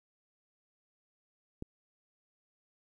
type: click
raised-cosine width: 3 ms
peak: -26 dBFS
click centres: 1.624 s
effects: 11-bit